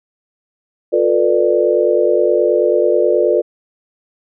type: chord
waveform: sine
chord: B half-diminished seventh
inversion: second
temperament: just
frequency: 355.6 / 444.5 / 493.9 / 592.7 Hz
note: F4 / A4 / B4 / D5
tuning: +31 / +18 / 0 / +16 cents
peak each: -16 dBFS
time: 0.92-3.42 s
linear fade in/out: 20 ms
effects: none